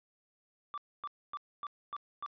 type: tone bursts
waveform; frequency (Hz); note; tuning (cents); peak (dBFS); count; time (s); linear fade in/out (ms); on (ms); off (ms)
triangle; 1168; D6; -10; -35; 6; 0.74-2.262; 0; 37; 260
effects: resampled to 11025 Hz